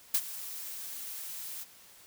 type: noise with ADSR envelope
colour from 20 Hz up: blue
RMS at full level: -25 dBFS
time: 0.14-1.65 s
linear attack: 6 ms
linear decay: 58 ms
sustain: -16 dB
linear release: 27 ms
effects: white hiss -56 dBFS RMS until 2.06 s